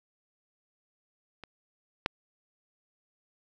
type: clicks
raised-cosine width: 0.3 ms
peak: -27 / -10 dBFS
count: 2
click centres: 1.437 / 2.061 s
effects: none